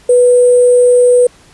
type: tone with sample-and-hold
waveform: sine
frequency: 492.1 Hz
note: B4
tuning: 6 cents flat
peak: -4 dBFS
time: 0.09-1.27 s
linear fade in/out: 5 ms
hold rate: 8820 Hz
effects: pink hiss -44 dBFS RMS until 1.53 s + resampled to 24000 Hz